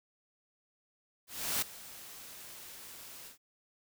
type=noise with ADSR envelope; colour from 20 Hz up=white; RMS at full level=-31 dBFS; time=1.27-3.38 s; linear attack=350 ms; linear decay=6 ms; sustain=-18 dB; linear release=110 ms; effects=none